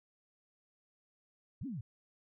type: linear two-way sweep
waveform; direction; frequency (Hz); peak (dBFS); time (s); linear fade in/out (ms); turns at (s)
sine; up then down; 61.74 to 293.9 to 94.8; -38; 1.61-1.81; 5; 1.66
effects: none